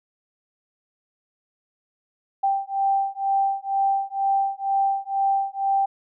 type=beating tone pair; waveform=sine; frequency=784 / 786.1 Hz; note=G5 / G5; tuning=0 / +5 cents; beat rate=2.1 Hz; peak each=-23 dBFS; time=2.43-5.86 s; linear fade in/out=10 ms; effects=none